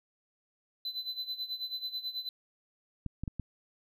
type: tone with tremolo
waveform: triangle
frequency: 4021 Hz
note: B7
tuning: 30 cents sharp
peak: -31 dBFS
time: 0.85-2.29 s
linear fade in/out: 2 ms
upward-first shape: sine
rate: 9.2 Hz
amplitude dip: 80%
type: clicks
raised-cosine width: 5 ms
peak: -23 dBFS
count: 4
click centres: 3.063 / 3.236 / 3.278 / 3.397 s
effects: none